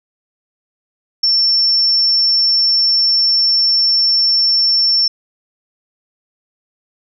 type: tone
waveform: sine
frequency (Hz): 5410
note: E8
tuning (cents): +44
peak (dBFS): -10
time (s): 1.23-5.08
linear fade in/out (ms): 5
effects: none